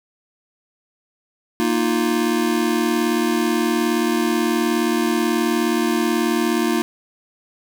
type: chord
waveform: square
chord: Bb suspended fourth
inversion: none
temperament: just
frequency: 233.1 / 310.8 / 349.6 Hz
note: Bb3 / Eb4 / F4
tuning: 0 / -2 / +2 cents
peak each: -22 / -23 / -22 dBFS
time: 1.6-6.82 s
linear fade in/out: 0 ms
effects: none